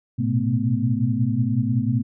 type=tone cluster; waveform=sine; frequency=110.7 / 121.3 / 127 / 220.8 / 250.9 Hz; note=A2 / B2 / B2 / A3 / B3; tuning=+11 / -31 / +49 / +6 / +28 cents; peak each=-25 dBFS; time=0.18-2.03 s; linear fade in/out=20 ms; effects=none